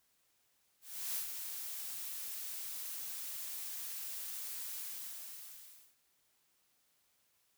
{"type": "noise with ADSR envelope", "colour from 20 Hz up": "blue", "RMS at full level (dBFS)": -37, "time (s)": [0.81, 5.96], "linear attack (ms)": 350, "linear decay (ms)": 100, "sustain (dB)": -6, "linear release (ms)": 1200, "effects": ["white hiss -75 dBFS RMS until 7.57 s"]}